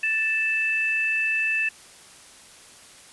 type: tone pair together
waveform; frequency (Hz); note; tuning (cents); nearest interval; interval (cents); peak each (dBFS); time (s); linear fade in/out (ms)
sine; 1762.6 / 2637; A6 / E7; +3 / 0; perfect fifth; 697; -27 / -22; 0.03-1.69; 5
effects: white hiss -48 dBFS RMS until 3.12 s + resampled to 24000 Hz